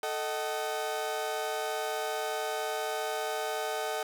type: chord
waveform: 30% pulse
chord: D# diminished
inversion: second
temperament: equal with one note detuned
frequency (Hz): 440 / 622.3 / 756.8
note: A4 / D#5 / F#5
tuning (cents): 0 / 0 / +39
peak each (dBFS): -33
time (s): 0.03-4.03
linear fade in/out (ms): 2
effects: none